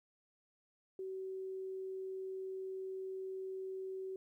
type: tone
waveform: sine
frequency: 379.6 Hz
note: F#4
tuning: 44 cents sharp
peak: -40 dBFS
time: 0.99-4.16 s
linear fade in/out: 2 ms
effects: 13-bit